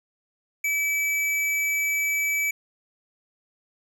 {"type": "tone", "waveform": "square", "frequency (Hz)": 2300, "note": "D7", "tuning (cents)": -37, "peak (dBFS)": -23, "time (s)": [0.64, 2.51], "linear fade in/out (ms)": 5, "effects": []}